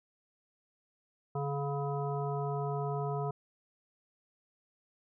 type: harmonic tone with a mistuned harmonic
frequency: 141.2 Hz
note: C#3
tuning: 32 cents sharp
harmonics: 1 / 3 / 5 / 7 / 9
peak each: -34 / -37 / -39 / -42 / -45 dBFS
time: 1.35-3.31 s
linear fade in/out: 5 ms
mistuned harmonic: 1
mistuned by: +16 cents
effects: none